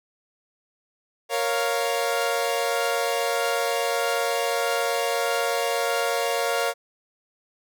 sawtooth chord, Bb minor, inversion none, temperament equal, 466.2 / 554.4 / 698.5 Hz, Bb4 / Db5 / F5, 0 / 0 / 0 cents, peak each -23 dBFS, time 1.29-6.74 s, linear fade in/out 50 ms, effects none

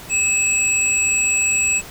sine tone pair together, 2602 / 7757 Hz, E7 / B8, -23 / -32 cents, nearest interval octave + perfect fifth, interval 1891 cents, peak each -18 / -17 dBFS, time 0.09-1.82 s, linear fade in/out 50 ms, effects tanh soft clip ceiling -7 dBFS + pink hiss -37 dBFS RMS until 1.9 s

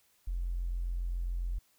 triangle tone, 43.65 Hz, F1, in tune, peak -27 dBFS, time 0.27-1.59 s, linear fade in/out 10 ms, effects tanh soft clip ceiling -29 dBFS + white hiss -69 dBFS RMS until 1.78 s

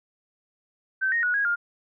sine tone with pitch steps, 1544 / 1862 / 1461 / 1646 / 1410 Hz, G6 / A#6 / F#6 / G#6 / F6, -27 / -2 / -22 / -16 / +16 cents, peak -21 dBFS, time 1.01-1.56 s, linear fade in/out 20 ms, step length 110 ms, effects none

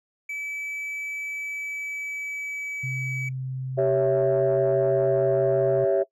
triangle tone with pitch glide, 2300 to 2284 Hz, D7 to D7, -37 to -49 cents, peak -28 dBFS, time 0.29-3.29 s, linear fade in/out 5 ms, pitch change -12 cents, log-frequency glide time 1.26-3.17 s
sine tone, 130.5 Hz, C3, 4 cents flat, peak -28 dBFS, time 2.83-5.85 s, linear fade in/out 10 ms
sine chord, C# diminished, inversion second, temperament equal, 392 / 554.4 / 659.3 Hz, G4 / C#5 / E5, 0 / 0 / 0 cents, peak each -22 dBFS, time 3.77-6.04 s, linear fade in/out 20 ms
effects noise-tail reverb RT60 0.1 s tail -21 dB re dry + tanh soft clip ceiling -13 dBFS

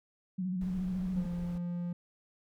sine tone with vibrato, 184.1 Hz, F#3, 8 cents flat, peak -31 dBFS, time 0.38-1.26 s, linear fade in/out 10 ms, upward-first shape square, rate 14 Hz, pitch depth 45 cents each way
brown noise, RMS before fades -45 dBFS, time 0.61-1.58 s, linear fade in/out 2 ms
triangle tone, 174.61 Hz, F3, in tune, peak -31 dBFS, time 1.16-1.93 s, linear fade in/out 5 ms
effects none

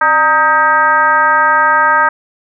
sine tone with frequency modulation, 1256 Hz, D#6, 16 cents sharp, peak -7 dBFS, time 0.01-2.09 s, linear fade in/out 5 ms, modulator 329 Hz, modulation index 1.4, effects none

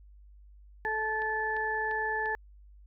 harmonic tone, 435.5 Hz, A4, 18 cents flat, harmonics 1 / 2 / 4, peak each -36 / -33 / -31 dBFS, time 0.85-2.35 s, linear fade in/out 0 ms
click train, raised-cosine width 0.3 ms, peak -31 dBFS, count 4, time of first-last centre 1.22-2.258 s, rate 2.89 Hz
effects added 50 Hz sine -51 dBFS peak until 2.86 s

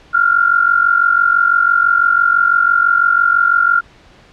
sine tone pair together, 1375 / 1421 Hz, F6 / F6, -27 / +30 cents, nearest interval minor second, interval 57 cents, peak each -12 dBFS, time 0.13-3.81 s, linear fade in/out 20 ms, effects pink hiss -45 dBFS RMS until 4.32 s + low-pass 4000 Hz 12 dB/octave

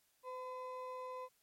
triangle ring-modulated tone, 762 Hz, G5, 49 cents flat, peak -38 dBFS, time 0.23-1.29 s, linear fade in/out 50 ms, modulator 252 Hz, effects white hiss -75 dBFS RMS until 1.42 s + MP3 64 kbps

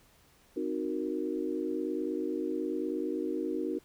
sine chord, C half-diminished seventh, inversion none, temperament equal, 261.6 / 311.1 / 370 / 466.2 Hz, C4 / Eb4 / Gb4 / Bb4, 0 / 0 / 0 / 0 cents, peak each -38 / -34 / -35 / -38 dBFS, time 0.56-3.79 s, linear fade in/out 10 ms, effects pink hiss -63 dBFS RMS until 3.84 s

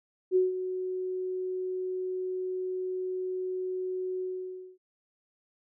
sine tone with ADSR envelope, 370 Hz, F#4, in tune, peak -19 dBFS, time 0.31-4.78 s, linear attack 48 ms, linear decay 160 ms, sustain -11 dB, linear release 570 ms, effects none

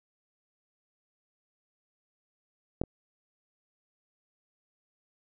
clicks, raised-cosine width 2 ms, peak -13 / -25 dBFS, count 2, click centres 2.815 / 2.837 s, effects none

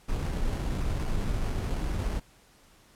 brown noise with sample-and-hold, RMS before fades -29 dBFS, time 0.08-2.2 s, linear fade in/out 10 ms, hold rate 3675 Hz, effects pink hiss -59 dBFS RMS until 2.95 s + low-pass 12000 Hz 12 dB/octave

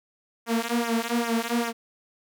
sawtooth tone with flanger, 233.1 Hz, A#3, in tune, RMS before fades -26 dBFS, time 0.46-1.73 s, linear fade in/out 50 ms, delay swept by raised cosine 0.22 to 4.52 ms, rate 2.5 Hz, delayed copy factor -1, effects none

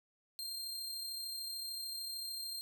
sawtooth tone with amplitude modulation, 4186 Hz, C8, in tune, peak -36 dBFS, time 0.39-2.61 s, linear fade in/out 0 ms, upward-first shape sine, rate 33.4 Hz, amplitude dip 30%, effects 13-bit

